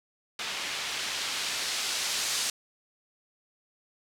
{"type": "noise with low-pass filter sweep", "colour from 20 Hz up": "blue", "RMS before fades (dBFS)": -32, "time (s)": [0.39, 2.5], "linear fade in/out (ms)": 2, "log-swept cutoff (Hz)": [3000, 5900], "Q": 0.83, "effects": []}